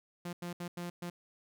sawtooth tone bursts at uneven times, 174.61 Hz, F3, in tune, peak -34 dBFS, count 5, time 0.25-0.33 / 0.42-0.53 / 0.6-0.68 / 0.77-0.9 / 1.02-1.1 s, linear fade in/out 5 ms, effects none

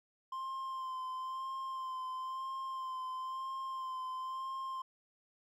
triangle tone with vibrato, 1046.5 Hz, C6, in tune, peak -36 dBFS, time 0.32-4.82 s, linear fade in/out 5 ms, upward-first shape sine, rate 1 Hz, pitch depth 25 cents each way, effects none

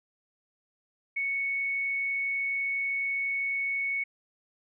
sine tone with frequency modulation, 2217 Hz, C#7, in tune, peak -27 dBFS, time 1.16-4.04 s, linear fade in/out 10 ms, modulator 24.2 Hz, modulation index 0.28, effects none

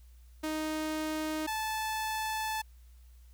sawtooth tone pair in turn, 311.1 / 872.8 Hz, D#4 / A5, 0 / -14 cents, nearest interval octave + tritone, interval 1786 cents, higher second, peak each -28 dBFS, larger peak neither, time 0.43-1.47 / 1.47-2.62 s, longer second, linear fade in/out 10 ms, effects added 60 Hz sine -52 dBFS peak until 3.33 s + white hiss -69 dBFS RMS until 3.33 s

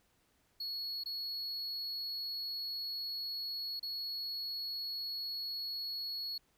triangle tone with dropouts, 4356 Hz, C#8, 31 cents flat, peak -36 dBFS, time 0.6-6.38 s, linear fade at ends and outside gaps 5 ms, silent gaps 1.037-1.058 / 3.796-3.828 s, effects pink hiss -73 dBFS RMS until 6.57 s

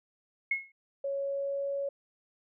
sine tone with exponential decay, 2171 Hz, C#7, 37 cents flat, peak -23 dBFS, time 0.51-0.72 s, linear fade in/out 5 ms, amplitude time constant 44 ms
sine tone with pitch glide, 554.4 to 558.3 Hz, C#5 to C#5, 0 to +12 cents, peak -30 dBFS, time 1.04-1.89 s, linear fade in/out 5 ms, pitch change +12 cents, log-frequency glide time 1.14-1.68 s
effects none

